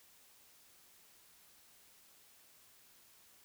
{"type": "silence", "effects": ["white hiss -64 dBFS RMS until 3.44 s"]}